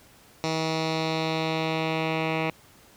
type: tone with low-pass filter sweep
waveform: 10% pulse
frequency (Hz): 160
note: D#3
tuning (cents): +49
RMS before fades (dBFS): -27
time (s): 0.44-2.5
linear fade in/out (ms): 0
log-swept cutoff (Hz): 5200 to 2600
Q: 2.3
effects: pink hiss -54 dBFS RMS until 2.96 s + high-pass 60 Hz 12 dB/octave